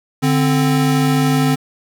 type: tone pair together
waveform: square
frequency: 146.82 / 261.6 Hz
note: D3 / C4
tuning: 0 / 0 cents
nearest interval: minor seventh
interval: 1000 cents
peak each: -16 dBFS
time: 0.22-1.56 s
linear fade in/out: 20 ms
effects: 7-bit